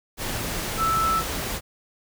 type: tone in noise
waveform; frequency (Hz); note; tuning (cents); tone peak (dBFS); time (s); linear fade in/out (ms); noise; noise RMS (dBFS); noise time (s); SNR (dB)
sine; 1318.5; E6; 0; -20; 0.77-1.23; 50; pink; -29; 0.17-1.61; +6
effects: none